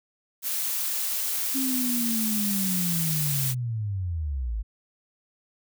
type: noise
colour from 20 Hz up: blue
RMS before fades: -28 dBFS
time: 0.42-3.55 s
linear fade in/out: 50 ms
type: linear sweep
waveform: sine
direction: down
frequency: 270 to 49 Hz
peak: -26 dBFS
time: 1.54-4.63 s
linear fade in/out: 20 ms
effects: none

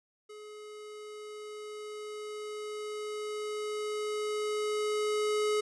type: tone with level ramp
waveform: square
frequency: 423 Hz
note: G#4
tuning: 32 cents sharp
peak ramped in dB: -46 to -27 dBFS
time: 0.29-5.61 s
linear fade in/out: 10 ms
effects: resampled to 24000 Hz

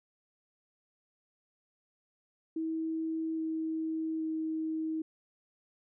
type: tone with pitch steps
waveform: sine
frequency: 321.9 / 319.7 / 317.5 Hz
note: E4 / D#4 / D#4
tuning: -41 / +47 / +35 cents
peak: -31 dBFS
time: 2.56-5.02 s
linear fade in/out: 5 ms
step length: 820 ms
effects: none

